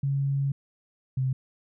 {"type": "tone pair in turn", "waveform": "sine", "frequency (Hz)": [138.59, 130.81], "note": ["C#3", "C3"], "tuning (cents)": [0, 0], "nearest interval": "minor second", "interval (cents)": 100, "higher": "first", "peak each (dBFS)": -23, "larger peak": "neither", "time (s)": [[0.03, 0.52], [1.17, 1.33]], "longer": "first", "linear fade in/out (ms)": 5, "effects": []}